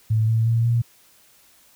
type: tone with pitch steps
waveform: sine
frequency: 110 / 112.51 / 115.07 / 117.69 Hz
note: A2 / A2 / A#2 / A#2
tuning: 0 / +39 / -22 / +17 cents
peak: -16 dBFS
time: 0.1-0.82 s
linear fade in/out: 10 ms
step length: 180 ms
effects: white hiss -55 dBFS RMS until 1.75 s